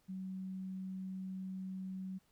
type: tone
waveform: sine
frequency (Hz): 188.4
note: F#3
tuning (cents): +32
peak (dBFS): -40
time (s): 0.08-2.19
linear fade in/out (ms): 20
effects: pink hiss -74 dBFS RMS until 2.31 s